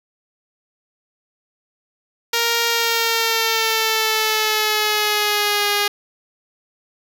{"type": "tone with pitch glide", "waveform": "5% pulse", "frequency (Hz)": [466.2, 410.6], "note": ["A#4", "G#4"], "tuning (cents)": [0, -20], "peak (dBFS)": -5, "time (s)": [2.33, 5.88], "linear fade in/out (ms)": 5, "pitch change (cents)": -220, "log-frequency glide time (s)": [2.68, 5.68], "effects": []}